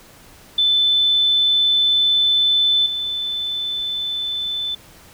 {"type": "tone with level steps", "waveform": "sine", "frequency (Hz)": 3518, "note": "A7", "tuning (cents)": -1, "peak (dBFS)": [-13, -21], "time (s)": [0.58, 4.75], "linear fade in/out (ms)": 5, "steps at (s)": 2.86, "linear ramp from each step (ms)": 2, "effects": ["pink hiss -46 dBFS RMS until 5.13 s"]}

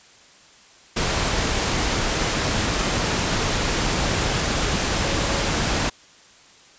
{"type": "tone in noise", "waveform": "sine", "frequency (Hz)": 552, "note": "C#5", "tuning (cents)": -7, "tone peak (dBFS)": -32, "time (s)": [5.03, 5.5], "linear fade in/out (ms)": 10, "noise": "pink", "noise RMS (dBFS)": -22, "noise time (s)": [0.96, 5.9], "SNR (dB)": -13, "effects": ["white hiss -50 dBFS RMS until 6.78 s", "resampled to 16000 Hz"]}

